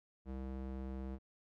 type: tone with band-pass filter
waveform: square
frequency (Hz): 65.41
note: C2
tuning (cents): 0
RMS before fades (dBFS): -43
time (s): 0.25-1.19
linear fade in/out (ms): 50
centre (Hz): 230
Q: 0.56
effects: none